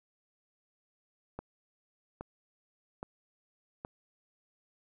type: click train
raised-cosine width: 1 ms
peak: -25 dBFS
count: 4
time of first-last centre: 1.39-3.849 s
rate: 1.22 Hz
effects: none